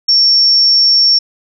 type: tone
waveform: sine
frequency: 5470 Hz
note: F8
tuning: 37 cents flat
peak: -6 dBFS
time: 0.08-1.19 s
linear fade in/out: 10 ms
effects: none